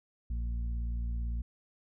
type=harmonic tone; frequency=57.9 Hz; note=A#1; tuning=11 cents flat; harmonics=1 / 2 / 3 / 4; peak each=-31 / -46 / -51 / -50 dBFS; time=0.3-1.42 s; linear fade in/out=5 ms; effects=none